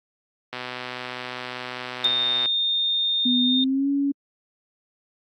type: click train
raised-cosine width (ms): 0.3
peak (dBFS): -15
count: 242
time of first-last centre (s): 0.53-2.458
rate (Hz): 125
type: tone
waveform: sine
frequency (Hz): 3647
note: A#7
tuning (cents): -39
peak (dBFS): -20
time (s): 2.04-3.64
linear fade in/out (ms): 2
type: tone with pitch glide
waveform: sine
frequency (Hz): 246.9 to 280.4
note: B3 to C#4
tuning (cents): 0 to +20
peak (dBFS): -19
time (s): 3.25-4.12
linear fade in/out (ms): 10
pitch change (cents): +220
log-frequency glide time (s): 3.43-3.89
effects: high-pass 150 Hz 12 dB/octave + AAC 64 kbps